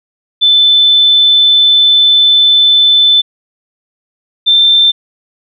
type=tone pair in turn; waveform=sine; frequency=3520 / 3565 Hz; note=A7 / A7; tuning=0 / +22 cents; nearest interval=unison; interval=22 cents; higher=second; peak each=-4 dBFS; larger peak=neither; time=0.41-3.22 / 4.46-4.92 s; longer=first; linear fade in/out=20 ms; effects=none